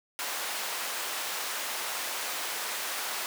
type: high-pass noise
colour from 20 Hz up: pink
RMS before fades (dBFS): -34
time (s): 0.19-3.26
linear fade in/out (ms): 0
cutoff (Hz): 780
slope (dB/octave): 12
effects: none